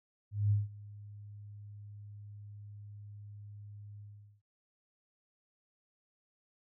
sine tone with ADSR envelope, 103.1 Hz, G#2, 12 cents flat, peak -24 dBFS, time 0.31-4.42 s, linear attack 200 ms, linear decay 170 ms, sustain -22 dB, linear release 420 ms, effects none

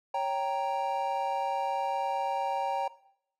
triangle chord, G diminished, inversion second, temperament equal, 554.4 / 784 / 932.3 Hz, Db5 / G5 / Bb5, 0 / 0 / 0 cents, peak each -33 / -29 / -30 dBFS, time 0.14-2.88 s, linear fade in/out 5 ms, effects noise-tail reverb RT60 0.7 s tail -18 dB re dry

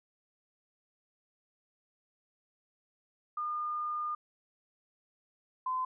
sine tone pair in turn, 1214 / 1025.5 Hz, D#6 / C6, -43 / -35 cents, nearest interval minor third, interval 292 cents, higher first, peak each -32 / -30 dBFS, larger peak second, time 3.37-4.15 / 5.66-5.85 s, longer first, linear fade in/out 5 ms, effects none

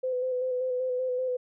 sine tone with vibrato, 507 Hz, B4, 45 cents sharp, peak -26 dBFS, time 0.03-1.37 s, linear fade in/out 10 ms, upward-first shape square, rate 5.2 Hz, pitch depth 24 cents each way, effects none

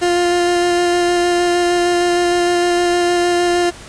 30% pulse tone with vibrato, 350.6 Hz, F4, 7 cents sharp, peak -10 dBFS, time 0.01-3.71 s, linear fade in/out 20 ms, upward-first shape square, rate 6.5 Hz, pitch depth 8 cents each way, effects pink hiss -36 dBFS RMS until 3.88 s + resampled to 22050 Hz

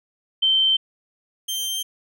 sine / sawtooth tone pair in turn, 3109 / 3151 Hz, G7 / G7, -15 / +8 cents, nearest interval unison, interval 23 cents, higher second, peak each -15 / -21 dBFS, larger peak first, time 0.42-0.77 / 1.48-1.83 s, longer neither, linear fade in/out 10 ms, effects none

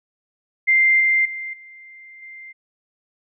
sine tone with level steps, 2093 Hz, C7, in tune, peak -12 / -14 / -27 / -40 / -36 dBFS, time 0.67-2.53 s, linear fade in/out 20 ms, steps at 1 / 1.25 / 1.53 / 2.22 s, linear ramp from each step 5 ms, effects none

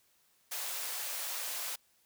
white high-pass noise, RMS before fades -38 dBFS, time 0.51-1.76 s, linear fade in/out 10 ms, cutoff 500 Hz, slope 24 dB/octave, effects white hiss -70 dBFS RMS until 2.05 s

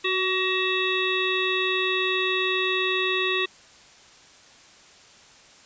harmonic tone with a mistuned harmonic, 377.5 Hz, F#4, 35 cents sharp, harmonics 1 / 3 / 5 / 7 / 9 / 10, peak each -27 / -31 / -29 / -27 / -32 / -30 dBFS, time 0.04-3.46 s, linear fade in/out 10 ms, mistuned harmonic 1, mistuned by -24 cents, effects white hiss -51 dBFS RMS until 5.65 s + resampled to 16000 Hz

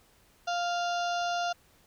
harmonic tone, 698.5 Hz, F5, in tune, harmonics 1 / 2 / 4 / 5 / 6 / 7 / 8 / 9, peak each -29 / -35 / -41 / -43 / -45 / -46 / -47 / -48 dBFS, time 0.47-1.53 s, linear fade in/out 10 ms, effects pink hiss -63 dBFS RMS until 1.86 s

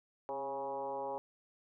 sine tone with frequency modulation, 688 Hz, F5, 26 cents flat, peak -36 dBFS, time 0.29-1.18 s, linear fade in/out 0 ms, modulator 140 Hz, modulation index 2.1, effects none

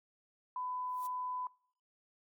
sine tone, 1002 Hz, B5, 25 cents sharp, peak -36 dBFS, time 0.56-1.47 s, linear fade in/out 2 ms
violet noise with exponential growth, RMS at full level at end -46 dBFS, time 0.84-1.07 s, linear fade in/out 5 ms, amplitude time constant 48 ms
effects noise-tail reverb RT60 0.6 s tail -25 dB re dry + AAC 64 kbps

